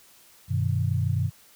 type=chord; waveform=sine; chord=G augmented; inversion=none; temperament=equal with one note detuned; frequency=96.2 / 123.47 / 155.56 Hz; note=G2 / B2 / D#3; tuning=-32 / 0 / 0 cents; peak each=-25 / -26 / -29 dBFS; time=0.48-1.31 s; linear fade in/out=50 ms; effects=white hiss -55 dBFS RMS until 1.55 s